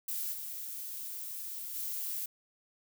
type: noise with level steps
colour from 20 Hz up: violet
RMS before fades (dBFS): -36 / -41 / -37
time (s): 0.08-2.26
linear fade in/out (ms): 5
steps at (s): 0.32 / 1.74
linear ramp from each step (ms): 20
effects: none